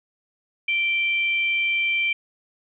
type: tone pair together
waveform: sine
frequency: 2349 / 3122 Hz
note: D7 / G7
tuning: 0 / -8 cents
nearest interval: perfect fourth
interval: 492 cents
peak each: -20 / -29 dBFS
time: 0.68-2.13 s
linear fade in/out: 5 ms
effects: none